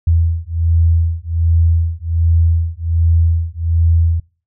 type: beating tone pair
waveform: sine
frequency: 82.41 / 83.71 Hz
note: E2 / E2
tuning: 0 / +27 cents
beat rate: 1.3 Hz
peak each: -14 dBFS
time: 0.07-4.2 s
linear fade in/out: 5 ms
effects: noise-tail reverb RT60 0.4 s tail -26 dB re dry